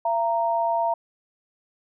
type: tone pair together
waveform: sine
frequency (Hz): 677.8 / 929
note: E5 / A#5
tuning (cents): +48 / -6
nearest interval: perfect fourth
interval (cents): 546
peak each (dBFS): -23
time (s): 0.05-0.94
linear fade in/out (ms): 5
effects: none